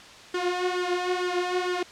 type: tone with flanger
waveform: sawtooth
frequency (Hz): 360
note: F#4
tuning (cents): -47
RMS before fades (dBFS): -27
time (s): 0.34-1.83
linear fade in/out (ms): 5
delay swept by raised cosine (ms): 0.6 to 4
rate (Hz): 2.2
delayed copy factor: +0.7
effects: white hiss -46 dBFS RMS until 1.91 s + low-pass 5000 Hz 12 dB/octave